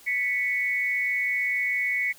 sine tone pair together, 1975.5 / 2220 Hz, B6 / C#7, 0 / +2 cents, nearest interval major second, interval 202 cents, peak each -27 / -25 dBFS, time 0.06-2.13 s, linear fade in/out 20 ms, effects white hiss -52 dBFS RMS until 2.18 s

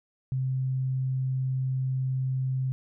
sine tone, 130.81 Hz, C3, in tune, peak -25 dBFS, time 0.32-2.72 s, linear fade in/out 0 ms, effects none

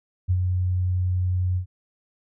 sine tone with ADSR envelope, 91.1 Hz, F#2, 26 cents flat, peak -16 dBFS, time 0.28-1.66 s, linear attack 27 ms, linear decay 56 ms, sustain -4 dB, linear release 96 ms, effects none

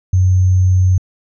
sine tone with sample-and-hold, 92.5 Hz, F#2, in tune, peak -8 dBFS, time 0.13-0.98 s, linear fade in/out 5 ms, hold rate 6300 Hz, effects resampled to 22050 Hz

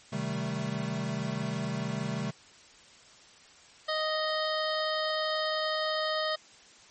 square chord, A half-diminished seventh, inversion first, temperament equal with one note detuned, 130.81 / 155.56 / 193.63 / 220 Hz, C3 / Eb3 / G3 / A3, 0 / 0 / -21 / 0 cents, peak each -37 dBFS, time 0.12-2.31 s, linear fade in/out 10 ms
harmonic tone, 622.3 Hz, D#5, in tune, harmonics 1 / 2 / 3 / 5 / 6 / 7 / 8, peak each -31 / -34 / -36 / -38 / -39 / -39 / -40 dBFS, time 3.88-6.36 s, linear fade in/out 10 ms
effects white hiss -55 dBFS RMS until 6.9 s + MP3 32 kbps

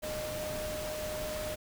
sine tone in noise, 613 Hz, D#5, 26 cents flat, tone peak -36 dBFS, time 0.02-1.56 s, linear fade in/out 20 ms, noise pink, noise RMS -40 dBFS, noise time 0.02-1.56 s, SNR +1 dB, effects none

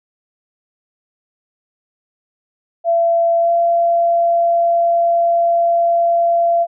sine tone with pitch glide, 675 to 682.4 Hz, E5 to F5, +41 to -40 cents, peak -11 dBFS, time 2.84-6.67 s, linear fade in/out 50 ms, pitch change +19 cents, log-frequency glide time 3.4-3.51 s, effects none

